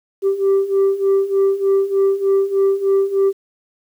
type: beating tone pair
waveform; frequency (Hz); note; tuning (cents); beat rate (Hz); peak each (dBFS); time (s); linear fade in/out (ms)
sine; 389.3 / 392.6; G4 / G4; -12 / +3; 3.3; -16 / -13; 0.22-3.33; 50
effects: tanh soft clip ceiling -10 dBFS + 8-bit